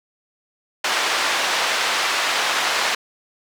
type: band-pass noise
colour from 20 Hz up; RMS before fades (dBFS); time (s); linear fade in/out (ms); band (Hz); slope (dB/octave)
pink; -21; 0.84-2.95; 5; 840 to 5100; 12
effects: none